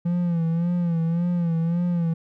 triangle tone with vibrato, 170 Hz, F3, 46 cents flat, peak -18 dBFS, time 0.05-2.14 s, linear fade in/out 10 ms, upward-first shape sine, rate 1.8 Hz, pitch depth 65 cents each way, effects none

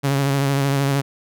sawtooth tone with vibrato, 138.7 Hz, C#3, 1 cent sharp, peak -13 dBFS, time 0.03-1.02 s, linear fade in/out 20 ms, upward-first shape triangle, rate 13 Hz, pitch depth 40 cents each way, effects none

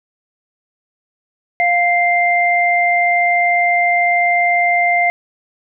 sine tone pair together, 700.2 / 2093 Hz, F5 / C7, +4 / 0 cents, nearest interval octave + perfect fifth, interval 1896 cents, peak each -14 dBFS, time 1.6-5.1 s, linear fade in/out 0 ms, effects none

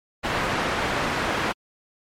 white low-pass noise, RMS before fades -25 dBFS, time 0.23-1.53 s, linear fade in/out 20 ms, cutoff 1700 Hz, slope 12 dB/octave, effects MP3 64 kbps

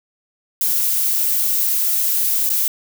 violet noise with dropouts, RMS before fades -18 dBFS, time 0.61-2.68 s, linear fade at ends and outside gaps 2 ms, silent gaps 2.493-2.5 s, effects none

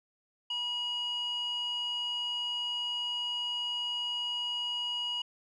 square tone with band-pass filter, 965 Hz, B5, 40 cents flat, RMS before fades -34 dBFS, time 0.5-5.22 s, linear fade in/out 5 ms, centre 2900 Hz, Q 4.6, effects resampled to 24000 Hz

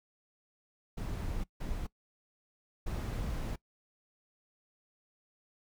brown noise bursts at uneven times, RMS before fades -36 dBFS, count 3, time 0.97-1.44 / 1.6-1.87 / 2.86-3.56 s, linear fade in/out 10 ms, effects noise-tail reverb RT60 0.1 s tail -21 dB re dry

